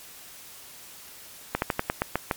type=slowing click train; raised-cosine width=0.5 ms; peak=-8 dBFS; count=8; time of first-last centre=1.55-2.312 s; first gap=71 ms; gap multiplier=1.14; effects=white hiss -46 dBFS RMS until 2.36 s + MP3 96 kbps